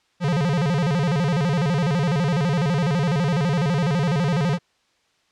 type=tone with vibrato; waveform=square; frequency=157.9 Hz; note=D#3; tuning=26 cents sharp; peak=-19 dBFS; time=0.2-4.59 s; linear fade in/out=50 ms; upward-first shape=square; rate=12 Hz; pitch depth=200 cents each way; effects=white hiss -64 dBFS RMS until 5.31 s + low-pass 5000 Hz 12 dB/octave